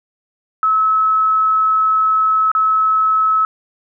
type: tone with dropouts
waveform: sine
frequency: 1294 Hz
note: E6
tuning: 32 cents flat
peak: -11 dBFS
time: 0.63-3.45 s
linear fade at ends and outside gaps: 1 ms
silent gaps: 2.516-2.55 s
effects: none